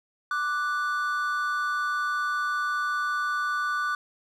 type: tone pair together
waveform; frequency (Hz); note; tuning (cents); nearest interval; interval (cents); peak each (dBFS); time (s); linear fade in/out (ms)
triangle; 1174.7 / 1480; D6 / F#6; 0 / 0; major third; 400; -26; 0.31-3.95; 2
effects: none